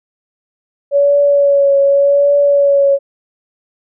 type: tone with vibrato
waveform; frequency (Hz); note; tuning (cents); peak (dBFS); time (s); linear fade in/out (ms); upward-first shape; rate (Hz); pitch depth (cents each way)
sine; 564; C#5; +30; -7; 0.91-2.99; 50; triangle; 0.86; 28
effects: none